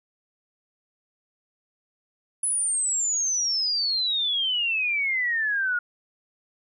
sine exponential sweep, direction down, 10330 to 1421 Hz, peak -22 dBFS, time 2.43-5.79 s, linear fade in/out 5 ms, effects none

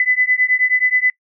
sine beating tone pair, 2001 / 2010.4 Hz, B6 / B6, +22 / +30 cents, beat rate 9.4 Hz, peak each -16 dBFS, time 0-1.1 s, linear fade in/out 2 ms, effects noise-tail reverb RT60 0.1 s tail -24 dB re dry

